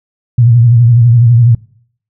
sine tone with vibrato, 118.5 Hz, A#2, 29 cents sharp, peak -3 dBFS, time 0.38-1.55 s, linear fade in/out 5 ms, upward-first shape triangle, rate 12 Hz, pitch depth 100 cents each way, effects noise-tail reverb RT60 0.6 s tail -22 dB re dry

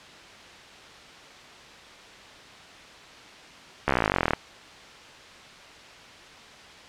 slowing click train, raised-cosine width 0.5 ms, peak -6 dBFS, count 24, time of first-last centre 3.88-4.334 s, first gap 14 ms, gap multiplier 1.03, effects white hiss -46 dBFS RMS until 6.88 s + low-pass 4000 Hz 12 dB/octave

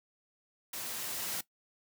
white noise with level ramp, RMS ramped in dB -40 to -36 dBFS, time 0.73-1.41 s, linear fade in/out 5 ms, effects noise-tail reverb RT60 0.1 s tail -18 dB re dry + high-pass 100 Hz 12 dB/octave

